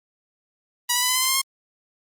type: tone with pitch steps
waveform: 5% pulse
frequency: 969 / 983.1 / 997.4 / 1011.9 / 1026.6 / 1041.6 / 1056.7 / 1072.1 Hz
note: B5 / B5 / B5 / B5 / C6 / C6 / C6 / C6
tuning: -33 / -8 / +17 / +42 / -33 / -8 / +17 / +42 cents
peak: -7 dBFS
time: 0.89-1.418 s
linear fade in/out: 10 ms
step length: 66 ms
effects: Opus 24 kbps